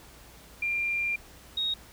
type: tone pair in turn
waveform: sine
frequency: 2387 / 3759 Hz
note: D7 / A#7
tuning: +28 / +14 cents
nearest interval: minor sixth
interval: 786 cents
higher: second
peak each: -26 dBFS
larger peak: neither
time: 0.62-1.16 / 1.57-1.74 s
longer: first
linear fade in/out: 5 ms
effects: added 60 Hz sine -56 dBFS peak until 1.92 s + pink hiss -52 dBFS RMS until 1.92 s